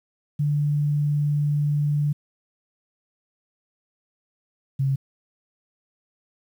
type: tone pair in turn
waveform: sine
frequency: 146.83 / 135.93 Hz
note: D3 / C#3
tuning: 0 / -34 cents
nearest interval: minor second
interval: 134 cents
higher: first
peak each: -19 dBFS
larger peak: neither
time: 0.39-2.13 / 4.79-4.96 s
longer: first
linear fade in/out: 10 ms
effects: 9-bit